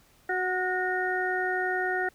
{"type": "harmonic tone with a mistuned harmonic", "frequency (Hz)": 369.1, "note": "F#4", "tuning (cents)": -4, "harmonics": [1, 2, 4, 5], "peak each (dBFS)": [-31, -31, -31, -31], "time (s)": [0.29, 2.09], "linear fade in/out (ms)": 5, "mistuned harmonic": 4, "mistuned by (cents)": -28, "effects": ["pink hiss -61 dBFS RMS until 2.14 s"]}